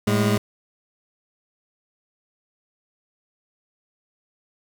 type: tone pair together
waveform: 25% pulse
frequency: 110 / 204.6 Hz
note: A2 / G#3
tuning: 0 / -26 cents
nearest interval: major seventh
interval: 1074 cents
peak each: -17 dBFS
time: 0.07-0.38 s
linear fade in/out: 5 ms
effects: none